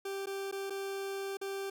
40% pulse tone with dropouts, 392 Hz, G4, in tune, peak -35 dBFS, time 0.05-1.7 s, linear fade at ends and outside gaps 5 ms, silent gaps 0.259-0.269 / 0.514-0.524 / 0.699-0.704 / 1.371-1.413 s, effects none

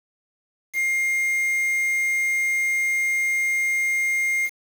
triangle tone with quantisation, 2120 Hz, C7, 22 cents sharp, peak -18 dBFS, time 0.73-4.5 s, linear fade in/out 50 ms, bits 6, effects none

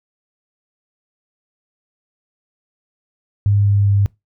sine tone with pitch steps, 101.6 / 100.96 / 100.32 Hz, G#2 / G#2 / G2, -38 / -48 / +41 cents, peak -11 dBFS, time 3.46-4.06 s, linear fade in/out 0 ms, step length 200 ms, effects noise-tail reverb RT60 0.2 s tail -23 dB re dry

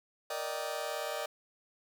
sawtooth chord, Eb major seventh, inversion second, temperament just, 466.7 / 583.4 / 622.3 / 777.8 Hz, Bb4 / D5 / Eb5 / G5, +2 / -12 / 0 / -14 cents, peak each -39 / -35 / -35 / -38 dBFS, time 0.3-1.26 s, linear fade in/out 5 ms, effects 11-bit

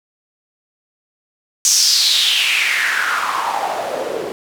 white noise with band-pass filter sweep, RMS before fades -17 dBFS, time 1.65-4.32 s, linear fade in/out 0 ms, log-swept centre 6400 to 390 Hz, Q 4.5, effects none

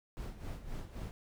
brown noise with tremolo, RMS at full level -40 dBFS, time 0.17-1.11 s, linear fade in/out 0 ms, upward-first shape sine, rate 3.8 Hz, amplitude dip 70%, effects none

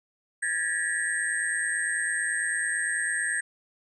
sine tone cluster, 1636 / 1745 / 1911 / 8430 Hz, G#6 / A6 / A#6 / C9, -26 / -15 / +43 / +12 cents, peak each -31 dBFS, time 0.42-3.41 s, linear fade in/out 10 ms, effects none

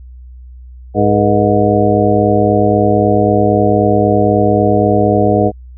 harmonic tone with a mistuned harmonic, 103.83 Hz, G#2, in tune, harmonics 1 / 2 / 3 / 4 / 5 / 6 / 7, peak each -16 / -16 / -16 / -16 / -16 / -16 / -16 dBFS, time 0.94-5.52 s, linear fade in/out 50 ms, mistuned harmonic 5, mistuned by -120 cents, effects added 62 Hz sine -31 dBFS peak until 5.77 s

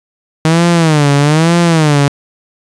sawtooth tone with vibrato, 156.2 Hz, D#3, 7 cents sharp, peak -3 dBFS, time 0.45-2.08 s, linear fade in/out 0 ms, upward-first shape sine, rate 1.1 Hz, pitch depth 170 cents each way, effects resampled to 22050 Hz + 7-bit

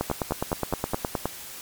two click trains, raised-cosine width 1 ms, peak -12 / -10 dBFS, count 5 / 13, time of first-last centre 0.1-0.935 / 0.01-1.256 s, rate 4.79 / 9.63 Hz, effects white hiss -40 dBFS RMS until 1.61 s + MP3 96 kbps

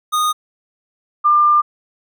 square / sine tone pair in turn, 1234 / 1196.1 Hz, D#6 / D6, -15 / +31 cents, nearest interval minor second, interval 54 cents, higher first, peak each -15 / -9 dBFS, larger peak second, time 0.12-0.33 / 1.24-1.62 s, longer second, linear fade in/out 20 ms, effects none

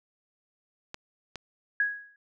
clicks, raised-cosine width 0.2 ms, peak -20 dBFS, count 2, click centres 0.944 / 1.357 s
sine tone with exponential decay, 1660 Hz, G#6, 1 cent flat, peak -20 dBFS, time 1.8-2.16 s, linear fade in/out 2 ms, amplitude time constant 77 ms
effects none

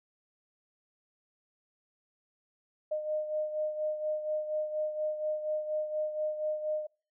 sine beating tone pair, 612 / 616.2 Hz, D#5 / D#5, -29 / -17 cents, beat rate 4.2 Hz, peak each -31 / -38 dBFS, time 2.91-6.87 s, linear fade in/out 10 ms, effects noise-tail reverb RT60 0.4 s tail -26 dB re dry

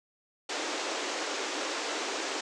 pink band-pass noise, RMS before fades -34 dBFS, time 0.49-2.41 s, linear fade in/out 5 ms, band 290 to 7500 Hz, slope 48 dB/octave, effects none

